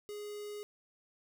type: tone with notch filter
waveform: square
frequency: 415.3 Hz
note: G#4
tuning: in tune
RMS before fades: -43 dBFS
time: 0.09-0.63 s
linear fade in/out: 0 ms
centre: 1500 Hz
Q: 1.1
effects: none